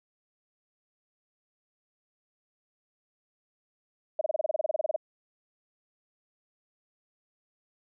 sine tone bursts, 624 Hz, D#5, 5 cents sharp, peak -23 dBFS, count 16, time 4.19-4.962 s, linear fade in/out 5 ms, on 22 ms, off 28 ms, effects none

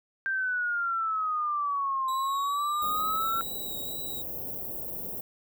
sine exponential two-way sweep, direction down then up, 1581 to 1047 to 1358 Hz, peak -26 dBFS, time 0.26-3.41 s, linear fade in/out 0 ms, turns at 2.09 s
sawtooth tone with vibrato, 3866 Hz, B7, 38 cents flat, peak -36 dBFS, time 2.08-4.22 s, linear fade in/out 5 ms, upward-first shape sine, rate 2.2 Hz, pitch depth 28 cents each way
white band-stop noise, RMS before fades -36 dBFS, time 2.82-5.21 s, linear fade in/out 2 ms, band 650 to 15000 Hz, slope 24 dB/octave
effects none

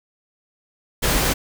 pink noise, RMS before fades -19 dBFS, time 1.02-1.34 s, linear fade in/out 20 ms, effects none

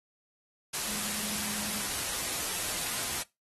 sine tone in noise, 209.6 Hz, G#3, 16 cents sharp, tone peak -42 dBFS, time 0.88-1.83 s, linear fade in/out 10 ms, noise white, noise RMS -33 dBFS, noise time 0.73-3.23 s, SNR -12 dB, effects noise-tail reverb RT60 0.2 s tail -20 dB re dry + AAC 32 kbps

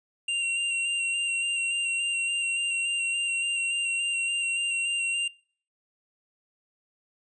square tone with vibrato, 2764 Hz, F7, 19 cents flat, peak -26 dBFS, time 0.28-5.28 s, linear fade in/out 5 ms, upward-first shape square, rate 3.5 Hz, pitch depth 15 cents each way, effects noise-tail reverb RT60 0.5 s tail -24 dB re dry + resampled to 22050 Hz

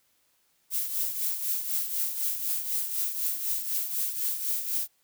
violet noise with tremolo, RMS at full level -27 dBFS, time 0.7-4.88 s, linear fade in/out 50 ms, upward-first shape triangle, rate 4 Hz, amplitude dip 65%, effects white hiss -69 dBFS RMS until 5.03 s

